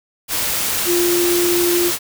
sine tone in noise, 349.2 Hz, F4, in tune, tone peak -15 dBFS, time 0.85-1.92 s, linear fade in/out 50 ms, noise white, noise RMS -20 dBFS, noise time 0.28-1.99 s, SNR +2 dB, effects none

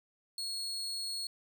35% pulse tone, 4326 Hz, C#8, 43 cents flat, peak -34 dBFS, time 0.38-1.27 s, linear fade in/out 2 ms, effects none

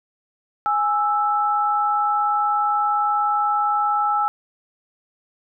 sine tone pair together, 830.6 / 1318.5 Hz, G#5 / E6, 0 / 0 cents, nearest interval minor sixth, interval 800 cents, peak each -20 dBFS, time 0.66-4.28 s, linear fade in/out 0 ms, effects none

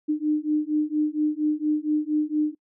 sine beating tone pair, 301 / 305.3 Hz, D4 / D#4, +43 / -33 cents, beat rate 4.3 Hz, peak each -24 dBFS, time 0.08-2.55 s, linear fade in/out 20 ms, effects noise-tail reverb RT60 0.1 s tail -24 dB re dry

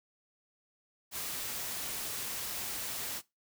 white noise, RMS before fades -38 dBFS, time 1.11-3.22 s, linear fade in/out 50 ms, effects noise-tail reverb RT60 0.2 s tail -19 dB re dry

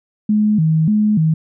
sine tone with vibrato, 183.3 Hz, F#3, 16 cents flat, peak -11 dBFS, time 0.29-1.34 s, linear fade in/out 5 ms, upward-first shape square, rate 1.7 Hz, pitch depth 250 cents each way, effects none

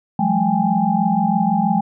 sine tone cluster, 170.2 / 187.3 / 213.6 / 791 / 837 Hz, F3 / F#3 / G#3 / G5 / G#5, -44 / +21 / +49 / +15 / +13 cents, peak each -23 / -21 / -19 / -20 / -23 dBFS, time 0.19-1.81 s, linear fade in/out 5 ms, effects none

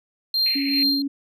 triangle tone with tremolo, 4186 Hz, C8, in tune, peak -16 dBFS, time 0.34-1.02 s, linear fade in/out 2 ms, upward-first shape sine, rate 2.5 Hz, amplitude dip 70%
white band-pass noise, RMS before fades -34 dBFS, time 0.46-0.83 s, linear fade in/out 0 ms, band 2000 to 2700 Hz, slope 96 dB/octave
sine tone, 278.3 Hz, C#4, 7 cents sharp, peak -22 dBFS, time 0.55-1.08 s, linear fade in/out 10 ms
effects none

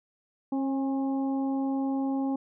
harmonic tone with a mistuned harmonic, 269.8 Hz, C#4, 47 cents flat, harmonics 1 / 2 / 3 / 4, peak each -26 / -39 / -37 / -48 dBFS, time 0.52-2.36 s, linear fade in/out 5 ms, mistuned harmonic 3, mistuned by +20 cents, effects none

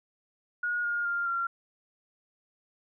sine tone with pitch steps, 1443 / 1420.7 / 1398.7 / 1377 Hz, F#6 / F6 / F6 / F6, -44 / +29 / +2 / -25 cents, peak -27 dBFS, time 0.63-1.47 s, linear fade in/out 5 ms, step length 210 ms, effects none

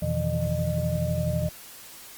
sine tone cluster, 85.3 / 124.8 / 156.7 / 168.6 / 609 Hz, F2 / B2 / D#3 / E3 / D#5, -40 / +19 / +13 / +39 / -37 cents, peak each -30 dBFS, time 0.02-1.49 s, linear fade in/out 5 ms, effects white hiss -45 dBFS RMS until 2.17 s + Opus 24 kbps

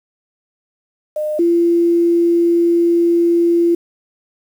sine tone pair in turn, 608 / 341.2 Hz, D#5 / F4, -40 / -40 cents, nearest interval minor seventh, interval 1000 cents, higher first, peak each -17 / -10 dBFS, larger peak second, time 1.16-1.39 / 1.39-3.75 s, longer second, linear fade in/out 5 ms, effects 7-bit

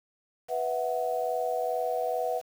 sine chord, B suspended fourth, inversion none, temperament just, 493.9 / 658.5 / 740.8 Hz, B4 / E5 / F#5, 0 / -2 / +2 cents, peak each -31 dBFS, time 0.48-2.42 s, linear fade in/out 50 ms, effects 8-bit

